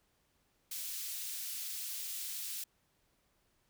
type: high-pass noise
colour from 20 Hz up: white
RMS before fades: -41 dBFS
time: 0.71-2.64 s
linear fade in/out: 5 ms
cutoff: 3100 Hz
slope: 12 dB/octave
effects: pink hiss -75 dBFS RMS until 3.69 s